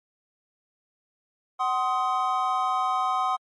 triangle chord, C diminished, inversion second, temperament just, 753.5 / 1046.5 / 1255.8 Hz, Gb5 / C6 / Eb6, +31 / 0 / +16 cents, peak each -25 dBFS, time 1.59-3.37 s, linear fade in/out 20 ms, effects MP3 48 kbps

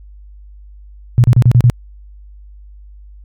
sine tone bursts, 121 Hz, B2, 35 cents flat, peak -4 dBFS, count 6, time 1.18-1.699 s, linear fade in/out 0 ms, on 59 ms, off 33 ms, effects added 50 Hz sine -35 dBFS peak until 3.24 s

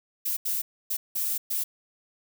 violet noise bursts at uneven times, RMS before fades -28 dBFS, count 5, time 0.25-0.37 / 0.45-0.62 / 0.9-0.97 / 1.15-1.38 / 1.5-1.64 s, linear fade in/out 10 ms, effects none

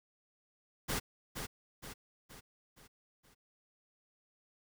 pink noise with echo, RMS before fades -35 dBFS, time 0.88-1 s, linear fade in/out 20 ms, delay 470 ms, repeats 5, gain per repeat -6 dB, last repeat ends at 3.35 s, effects none

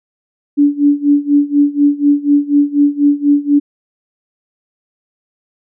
sine tone with tremolo, 288.4 Hz, D4, 31 cents flat, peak -5 dBFS, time 0.57-3.6 s, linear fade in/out 20 ms, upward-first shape sine, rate 4.1 Hz, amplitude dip 90%, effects none

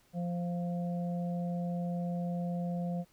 harmonic tone, 174.61 Hz, F3, in tune, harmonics 1 / 3 / 4, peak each -32 / -42 / -44 dBFS, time 0.13-3.05 s, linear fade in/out 50 ms, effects pink hiss -67 dBFS RMS until 3.12 s

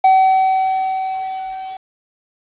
triangle tone with level ramp, 760 Hz, F#5, 46 cents sharp, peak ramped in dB -5 to -25 dBFS, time 0.04-1.77 s, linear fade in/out 5 ms, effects resampled to 8000 Hz + 7-bit

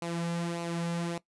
sawtooth tone with flanger, 170 Hz, F3, 46 cents flat, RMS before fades -33 dBFS, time 0.02-1.18 s, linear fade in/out 2 ms, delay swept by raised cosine 0.58 to 3.18 ms, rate 1.7 Hz, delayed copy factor -0.55, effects noise-tail reverb RT60 0.1 s tail -19 dB re dry + resampled to 24000 Hz

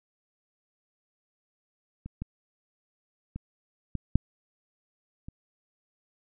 clicks, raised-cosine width 5 ms, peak -26 / -21 / -23 / -18 / -7 / -28 dBFS, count 6, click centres 2.06 / 2.22 / 3.36 / 3.953 / 4.156 / 5.285 s, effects none

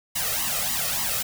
white noise with flanger, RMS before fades -26 dBFS, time 0.15-1.23 s, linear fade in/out 10 ms, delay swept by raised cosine 1 to 1.61 ms, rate 3.5 Hz, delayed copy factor +1, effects none

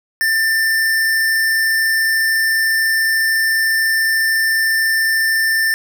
square tone, 1787 Hz, A6, 26 cents sharp, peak -14 dBFS, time 0.21-5.74 s, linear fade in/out 0 ms, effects none

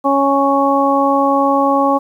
harmonic tone, 277.1 Hz, C#4, 1 cent flat, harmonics 1 / 2 / 3 / 4, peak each -16 / -16 / -16 / -16 dBFS, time 0.04-1.99 s, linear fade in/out 20 ms, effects 8-bit

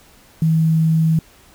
sine tone with quantisation, 160.7 Hz, E3, 44 cents flat, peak -12 dBFS, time 0.42-1.19 s, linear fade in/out 2 ms, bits 7, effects pink hiss -49 dBFS RMS until 1.54 s

